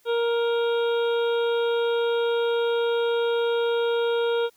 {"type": "harmonic tone", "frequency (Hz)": 468.2, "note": "A#4", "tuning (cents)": 8, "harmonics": [1, 2, 3, 5, 6, 7, 8], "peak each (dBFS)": [-21, -33, -33, -43, -44, -38, -39], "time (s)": [0.05, 4.5], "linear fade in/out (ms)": 50, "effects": ["white hiss -62 dBFS RMS until 4.56 s"]}